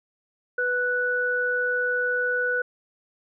sine tone pair together, 493.9 / 1480 Hz, B4 / F#6, 0 / 0 cents, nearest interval octave + perfect fifth, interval 1900 cents, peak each -27 / -23 dBFS, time 0.58-2.62 s, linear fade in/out 5 ms, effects none

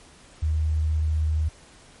sine tone, 77.78 Hz, D#2, in tune, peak -20 dBFS, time 0.42-1.49 s, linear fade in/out 10 ms, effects pink hiss -51 dBFS RMS until 2 s + MP3 48 kbps

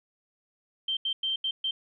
sine tone bursts at uneven times, 3136 Hz, G7, in tune, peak -26 dBFS, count 5, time 0.88-0.97 / 1.05-1.13 / 1.23-1.36 / 1.44-1.51 / 1.64-1.71 s, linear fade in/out 5 ms, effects none

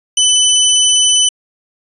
20% pulse tone, 3005 Hz, F#7, 26 cents sharp, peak -3 dBFS, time 0.17-1.29 s, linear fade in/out 5 ms, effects resampled to 24000 Hz

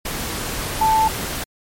sine tone in noise, 880 Hz, A5, in tune, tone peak -13 dBFS, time 0.81-1.08 s, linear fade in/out 5 ms, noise pink, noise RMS -26 dBFS, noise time 0.05-1.44 s, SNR +10 dB, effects MP3 64 kbps

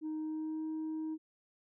sine tone with pitch glide, 311.1 to 314.9 Hz, D#4 to D#4, 0 to +21 cents, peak -33 dBFS, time 0.01-1.18 s, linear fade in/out 50 ms, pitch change +21 cents, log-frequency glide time 0.18-0.65 s, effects tanh soft clip ceiling -34 dBFS

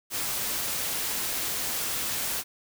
white noise, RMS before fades -30 dBFS, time 0.1-2.44 s, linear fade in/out 50 ms, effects none

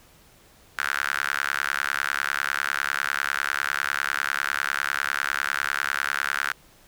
sawtooth tone with high-pass filter, 70 Hz, C#2, 18 cents sharp, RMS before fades -27 dBFS, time 0.78-6.53 s, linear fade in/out 5 ms, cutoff 1500 Hz, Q 5.1, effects pink hiss -55 dBFS RMS until 6.87 s

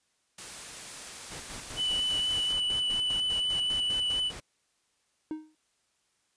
white noise, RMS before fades -42 dBFS, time 0.38-2.53 s, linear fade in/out 5 ms
pink noise with tremolo, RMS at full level -42 dBFS, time 1.3-4.41 s, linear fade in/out 20 ms, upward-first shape square, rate 5 Hz, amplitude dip 70%
triangle tone with vibrato, 2980 Hz, F#7, 12 cents sharp, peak -25 dBFS, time 1.76-4.32 s, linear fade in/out 50 ms, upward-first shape triangle, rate 4.2 Hz, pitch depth 15 cents each way
triangle tone with exponential decay, 311.1 Hz, D#4, in tune, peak -27 dBFS, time 5.31-5.55 s, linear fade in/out 1 ms, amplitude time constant 52 ms
effects white hiss -73 dBFS RMS until 6.36 s + resampled to 22050 Hz

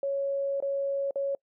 sine tone with dropouts, 554.4 Hz, C#5, in tune, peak -26 dBFS, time 0.03-1.35 s, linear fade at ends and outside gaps 2 ms, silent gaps 0.603-0.624 / 1.109-1.157 s, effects noise-tail reverb RT60 0.1 s tail -26 dB re dry

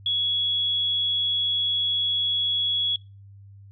sine tone, 3357 Hz, G#7, 18 cents sharp, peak -21 dBFS, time 0.06-2.96 s, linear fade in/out 2 ms, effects noise-tail reverb RT60 0.3 s tail -24 dB re dry + added 99 Hz sine -44 dBFS peak until 3.71 s

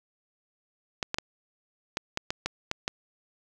clicks, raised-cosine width 0.2 ms, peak -11 dBFS, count 9, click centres 1.028 / 1.144 / 1.185 / 1.971 / 2.174 / 2.305 / 2.46 / 2.714 / 2.879 s, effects none

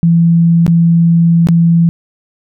sine tone with dropouts, 168 Hz, E3, 33 cents sharp, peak -5 dBFS, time 0.03-1.89 s, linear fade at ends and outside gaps 0 ms, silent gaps 0.665-0.679 / 1.471-1.487 s, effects none

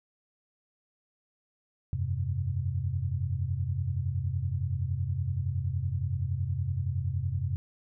sine chord, F suspended second, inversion none, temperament equal, 87.31 / 98 / 130.81 Hz, F2 / G2 / C3, 0 / 0 / 0 cents, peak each -32 dBFS, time 1.93-7.56 s, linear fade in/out 0 ms, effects none

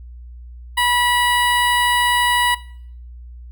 15% pulse tone with notch filter, 974 Hz, B5, 24 cents flat, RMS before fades -17 dBFS, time 0.77-2.55 s, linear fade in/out 10 ms, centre 5900 Hz, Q 1.1, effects noise-tail reverb RT60 0.6 s tail -20 dB re dry + added 60 Hz sine -34 dBFS peak until 3.51 s

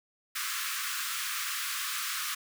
pink high-pass noise, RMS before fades -34 dBFS, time 0.35-2.35 s, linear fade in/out 10 ms, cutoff 1100 Hz, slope 96 dB/octave, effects none

